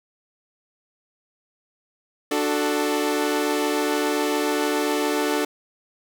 sawtooth chord, D major, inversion none, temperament equal with one note detuned, 295.7 / 370 / 440 Hz, D4 / F#4 / A4, +12 / 0 / 0 cents, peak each -20 / -24 / -21 dBFS, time 2.31-5.45 s, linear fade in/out 5 ms, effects none

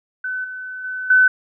sine tone with level steps, 1511 Hz, F#6, 36 cents sharp, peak -22 / -28 / -24 / -9 dBFS, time 0.24-1.28 s, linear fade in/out 5 ms, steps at 0.44 / 0.84 / 1.1 s, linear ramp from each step 5 ms, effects none

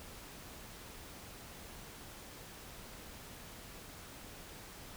silence, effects pink hiss -51 dBFS RMS until 4.96 s

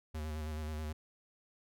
square tone with vibrato, 77.1 Hz, D#2, 15 cents flat, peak -38 dBFS, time 0.14-0.93 s, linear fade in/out 10 ms, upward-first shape square, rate 9.3 Hz, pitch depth 30 cents each way, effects none

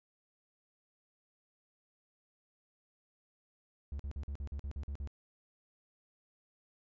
triangle tone bursts, 70.5 Hz, C#2, 30 cents sharp, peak -35 dBFS, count 10, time 3.92-5.074 s, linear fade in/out 0 ms, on 74 ms, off 46 ms, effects resampled to 16000 Hz

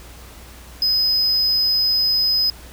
triangle tone, 5040 Hz, D#8, 21 cents sharp, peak -14 dBFS, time 0.82-2.5 s, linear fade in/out 2 ms, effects added 60 Hz sine -41 dBFS peak until 2.72 s + pink hiss -43 dBFS RMS until 2.72 s

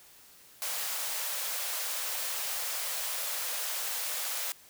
white high-pass noise, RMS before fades -34 dBFS, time 0.62-4.52 s, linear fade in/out 0 ms, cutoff 470 Hz, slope 96 dB/octave, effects white hiss -56 dBFS RMS until 4.69 s

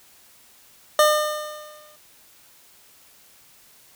25% pulse tone with exponential decay, 605 Hz, D#5, 49 cents flat, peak -8 dBFS, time 0.99-1.96 s, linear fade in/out 2 ms, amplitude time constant 210 ms, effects white hiss -53 dBFS RMS until 3.95 s

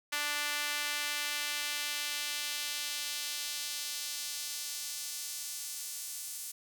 sawtooth tone with high-pass filter sweep, 293.7 Hz, D4, in tune, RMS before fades -37 dBFS, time 0.12-6.52 s, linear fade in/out 10 ms, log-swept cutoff 1700 to 8000 Hz, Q 0.97, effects none

